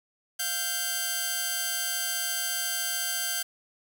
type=tone pair together; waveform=5% pulse; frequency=698.5 / 1568.1 Hz; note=F5 / G6; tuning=0 / 0 cents; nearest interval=octave + major second; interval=1400 cents; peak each=-25 / -17 dBFS; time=0.39-3.43 s; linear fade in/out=10 ms; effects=none